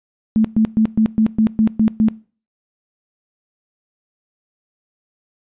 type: tone bursts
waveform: sine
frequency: 219.3 Hz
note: A3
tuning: 6 cents flat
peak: -10 dBFS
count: 9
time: 0.36-2.085 s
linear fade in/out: 0 ms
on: 85 ms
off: 120 ms
effects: noise-tail reverb RT60 0.4 s tail -22 dB re dry + resampled to 8000 Hz